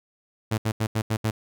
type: tone bursts at uneven times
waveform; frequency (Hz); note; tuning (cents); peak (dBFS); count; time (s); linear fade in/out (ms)
sawtooth; 110; A2; 0; -18; 6; 0.51-0.58 / 0.65-0.72 / 0.8-0.87 / 0.95-1.02 / 1.1-1.17 / 1.24-1.31; 10
effects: none